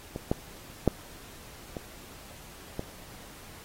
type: clicks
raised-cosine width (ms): 2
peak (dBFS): -20 / -11 / -7 / -22 / -18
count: 5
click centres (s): 0.161 / 0.315 / 0.877 / 1.768 / 2.794
effects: pink hiss -49 dBFS RMS until 3.64 s + AAC 48 kbps